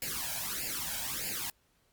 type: noise with flanger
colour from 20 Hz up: white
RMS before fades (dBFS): -36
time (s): 0.02-1.5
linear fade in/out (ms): 2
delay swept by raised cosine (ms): 0.41 to 1.29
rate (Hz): 1.6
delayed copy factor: +0.85
effects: pink hiss -71 dBFS RMS until 1.92 s + Opus 48 kbps